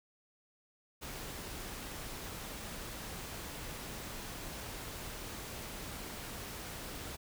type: noise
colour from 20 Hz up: pink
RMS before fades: -44 dBFS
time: 1.01-7.17 s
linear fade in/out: 20 ms
effects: none